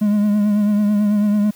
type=tone with vibrato; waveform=triangle; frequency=207.7 Hz; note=G#3; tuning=in tune; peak=-11 dBFS; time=0.01-1.51 s; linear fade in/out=10 ms; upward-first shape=triangle; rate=9.1 Hz; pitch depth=43 cents each way; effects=white hiss -48 dBFS RMS until 1.55 s